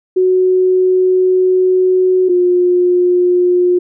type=tone pair in turn; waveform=sine; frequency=370 / 357.6 Hz; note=F#4 / F4; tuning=0 / +41 cents; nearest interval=minor second; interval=59 cents; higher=first; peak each=-8 dBFS; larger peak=neither; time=0.16-2.29 / 2.29-3.79 s; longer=first; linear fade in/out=10 ms; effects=none